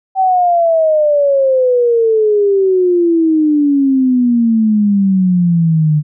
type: exponential sweep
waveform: sine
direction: down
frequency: 772 to 148.2 Hz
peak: -8 dBFS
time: 0.15-6.03 s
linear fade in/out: 50 ms
effects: none